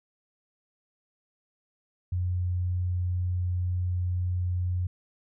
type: tone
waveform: sine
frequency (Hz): 89.8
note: F2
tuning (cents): +49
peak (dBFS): -25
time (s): 2.12-4.87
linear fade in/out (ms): 5
effects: none

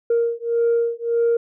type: beating tone pair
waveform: sine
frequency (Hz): 466.2 / 467.9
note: A#4 / A#4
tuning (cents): 0 / +6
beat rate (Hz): 1.7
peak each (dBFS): -19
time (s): 0.1-1.37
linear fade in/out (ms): 5
effects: tanh soft clip ceiling -12 dBFS

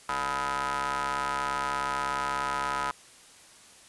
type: ring-modulated tone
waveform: sawtooth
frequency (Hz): 136.7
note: C#3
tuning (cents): -24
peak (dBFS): -21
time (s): 0.09-2.91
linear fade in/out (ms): 0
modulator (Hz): 1130
effects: white hiss -53 dBFS RMS until 3.88 s + resampled to 24000 Hz

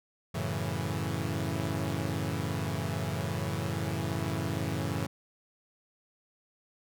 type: chord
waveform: sawtooth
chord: F# minor seventh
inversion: none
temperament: equal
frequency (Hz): 92.5 / 110 / 138.59 / 164.81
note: F#2 / A2 / C#3 / E3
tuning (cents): 0 / 0 / 0 / 0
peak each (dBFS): -32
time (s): 0.34-5.07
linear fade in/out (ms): 10
effects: none

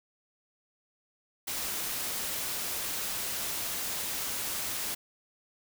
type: noise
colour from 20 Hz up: white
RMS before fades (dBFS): -34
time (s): 1.47-4.95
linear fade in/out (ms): 10
effects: none

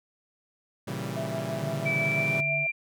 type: chord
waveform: sawtooth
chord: A# diminished seventh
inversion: none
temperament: equal with one note detuned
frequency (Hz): 116.54 / 137.48 / 164.81 / 196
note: A#2 / C#3 / E3 / G3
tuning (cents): 0 / -14 / 0 / 0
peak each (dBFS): -33 / -32 / -34 / -33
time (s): 0.87-2.41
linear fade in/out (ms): 10
type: tone with tremolo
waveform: sine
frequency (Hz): 659.3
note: E5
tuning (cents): 0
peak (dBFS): -30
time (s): 1.16-2.67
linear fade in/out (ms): 5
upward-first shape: sine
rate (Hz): 6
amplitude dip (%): 55
type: tone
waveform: sine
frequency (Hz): 146.83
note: D3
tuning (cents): 0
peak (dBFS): -33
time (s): 1.56-2.67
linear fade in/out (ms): 50
type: tone with pitch glide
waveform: sine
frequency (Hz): 2315 to 2373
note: D7 to D7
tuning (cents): -25 to +17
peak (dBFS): -25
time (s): 1.85-2.72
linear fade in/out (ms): 20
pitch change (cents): +42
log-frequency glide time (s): 2.01-2.47
effects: none

